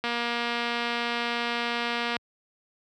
click train, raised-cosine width 0.3 ms, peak -13 dBFS, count 505, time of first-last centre 0.04-2.167 s, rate 237 Hz, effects high-pass 80 Hz 12 dB/octave

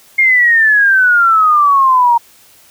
sine exponential sweep, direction down, 2148 to 928 Hz, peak -6 dBFS, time 0.18-2.18 s, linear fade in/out 10 ms, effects white hiss -45 dBFS RMS until 2.7 s

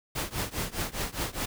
pink noise with tremolo, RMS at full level -29 dBFS, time 0.15-1.46 s, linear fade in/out 10 ms, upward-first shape triangle, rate 4.9 Hz, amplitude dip 95%, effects none

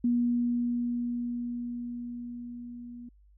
sine tone with level ramp, 240.5 Hz, B3, 46 cents flat, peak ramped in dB -22 to -41 dBFS, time 0.04-3.09 s, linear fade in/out 5 ms, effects added 50 Hz sine -56 dBFS peak until 3.37 s

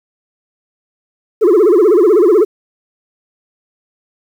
sine tone with vibrato, 388.3 Hz, G4, 16 cents flat, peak -3 dBFS, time 1.41-2.45 s, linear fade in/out 20 ms, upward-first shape sine, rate 16 Hz, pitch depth 250 cents each way, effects tanh soft clip ceiling -5 dBFS + 7-bit

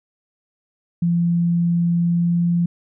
sine tone with pitch glide, 171.3 to 172.29 Hz, F3 to F3, -33 to -23 cents, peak -15 dBFS, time 1.02-2.66 s, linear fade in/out 5 ms, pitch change +10 cents, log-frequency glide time 1.99-2.47 s, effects none

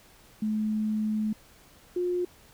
sine tone pair in turn, 215 / 356.8 Hz, A3 / F4, -40 / +37 cents, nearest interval major sixth, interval 877 cents, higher second, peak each -25 dBFS, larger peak neither, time 0.42-1.33 / 1.96-2.25 s, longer first, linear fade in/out 5 ms, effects pink hiss -56 dBFS RMS until 2.53 s

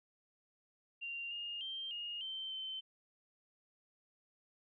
sine tone with pitch steps, 2774 / 2835 / 3151 / 2853 / 3109 / 3082 Hz, F7 / F7 / G7 / F7 / G7 / G7, -12 / +25 / +8 / +36 / -15 / -30 cents, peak -40 dBFS, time 1.01-2.81 s, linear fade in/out 20 ms, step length 300 ms, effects none

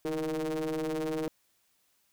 square ring-modulated tone, 77 Hz, D#2, 17 cents flat, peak -28 dBFS, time 0.05-1.28 s, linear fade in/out 0 ms, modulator 394 Hz, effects white hiss -71 dBFS RMS until 2.12 s

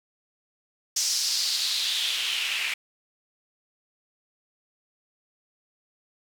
white noise with band-pass filter sweep, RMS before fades -27 dBFS, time 0.96-2.74 s, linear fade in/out 5 ms, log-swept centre 5800 to 2400 Hz, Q 3.5, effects none

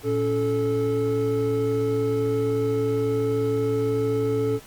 triangle tone cluster, 114.2 / 281.3 / 435.3 Hz, A#2 / C#4 / A4, -35 / +26 / -19 cents, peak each -25 / -26 / -20 dBFS, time 0.03-4.6 s, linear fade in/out 50 ms, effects pink hiss -46 dBFS RMS until 4.66 s + MP3 96 kbps

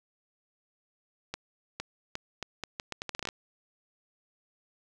accelerating click train, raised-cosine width 0.2 ms, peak -17 dBFS, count 15, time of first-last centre 1.34-3.288 s, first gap 460 ms, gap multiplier 0.77, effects none

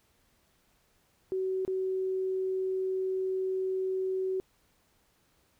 sine tone with dropouts, 377.1 Hz, F#4, 33 cents sharp, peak -28 dBFS, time 1.32-4.4 s, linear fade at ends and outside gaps 0 ms, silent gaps 1.65-1.678 s, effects pink hiss -69 dBFS RMS until 5.59 s

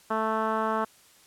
10% pulse tone with low-pass filter, 220 Hz, A3, in tune, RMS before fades -27 dBFS, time 0.1-0.85 s, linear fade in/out 10 ms, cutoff 1300 Hz, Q 2, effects white hiss -57 dBFS RMS until 1.26 s + low-pass 12000 Hz 12 dB/octave

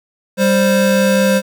square tone pair together, 196.6 / 524.9 Hz, G3 / C5, +5 / +5 cents, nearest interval octave + perfect fourth, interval 1700 cents, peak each -14 / -14 dBFS, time 0.37-1.42 s, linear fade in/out 50 ms, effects 8-bit

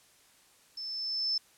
sine tone with level ramp, 5274 Hz, E8, in tune, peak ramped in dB -37 to -26 dBFS, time 0.77-1.38 s, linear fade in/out 5 ms, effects white hiss -62 dBFS RMS until 1.57 s + low-pass 11000 Hz 12 dB/octave

